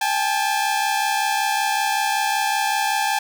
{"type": "tone pair together", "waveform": "sawtooth", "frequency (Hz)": [800, 865.3], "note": ["G5", "A5"], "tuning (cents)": [35, -29], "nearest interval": "minor second", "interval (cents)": 136, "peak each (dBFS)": -18, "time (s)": [0.01, 3.19], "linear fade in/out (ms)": 5, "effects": []}